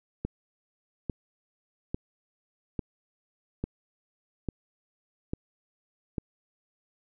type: click train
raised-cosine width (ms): 3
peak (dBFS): -17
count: 8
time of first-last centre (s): 0.25-6.182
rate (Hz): 1.18
effects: none